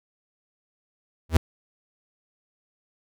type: tone with exponential growth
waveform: 45% pulse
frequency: 80.8 Hz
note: E2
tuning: 34 cents flat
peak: -10 dBFS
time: 1.29-1.37 s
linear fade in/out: 5 ms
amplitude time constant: 16 ms
effects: none